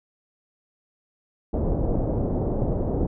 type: low-pass noise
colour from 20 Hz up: pink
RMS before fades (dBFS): -24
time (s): 1.53-3.07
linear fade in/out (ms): 10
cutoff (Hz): 630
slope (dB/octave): 24
effects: none